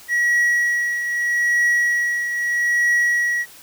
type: tone with tremolo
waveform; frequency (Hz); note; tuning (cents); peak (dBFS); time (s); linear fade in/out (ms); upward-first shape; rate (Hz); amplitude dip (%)
triangle; 1918; A#6; +49; -12; 0.08-3.46; 50; triangle; 0.79; 60
effects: white hiss -44 dBFS RMS until 3.62 s